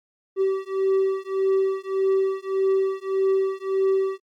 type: beating tone pair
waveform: triangle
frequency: 384.3 / 386 Hz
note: G4 / G4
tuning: -34 / -27 cents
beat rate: 1.7 Hz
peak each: -21 dBFS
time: 0.36-4.2 s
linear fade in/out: 50 ms
effects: Opus 48 kbps